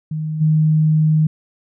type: tone with level steps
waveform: sine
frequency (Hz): 155.56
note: D#3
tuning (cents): 0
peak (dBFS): -20 / -11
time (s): 0.11-1.27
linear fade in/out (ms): 5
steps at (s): 0.4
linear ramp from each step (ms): 20
effects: none